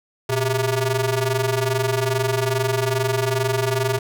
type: ring-modulated tone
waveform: sawtooth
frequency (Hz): 261.6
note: C4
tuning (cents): 0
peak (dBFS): -12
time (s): 0.29-3.99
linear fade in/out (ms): 10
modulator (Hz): 142
effects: none